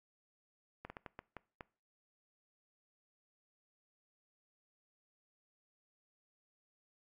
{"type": "slowing click train", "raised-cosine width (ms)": 0.5, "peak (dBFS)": -30, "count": 7, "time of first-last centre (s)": [0.85, 1.608], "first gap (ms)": 50, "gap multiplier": 1.37, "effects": ["noise-tail reverb RT60 0.4 s tail -22 dB re dry", "AAC 64 kbps"]}